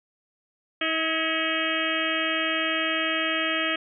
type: harmonic tone with a mistuned harmonic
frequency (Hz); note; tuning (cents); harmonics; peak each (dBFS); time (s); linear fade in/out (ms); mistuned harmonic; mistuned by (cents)
320; D#4; +49; 1 / 2 / 4 / 5 / 6 / 7 / 8 / 9 / 10; -32 / -32 / -32 / -32 / -32 / -32 / -32 / -32 / -32; 0.81-3.76; 5; 5; +55
effects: none